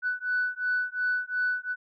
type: beating tone pair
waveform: sine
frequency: 1488 / 1490.8 Hz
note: F#6 / F#6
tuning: +9 / +13 cents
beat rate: 2.8 Hz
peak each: -28 dBFS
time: 0.02-1.76 s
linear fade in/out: 50 ms
effects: tanh soft clip ceiling -19 dBFS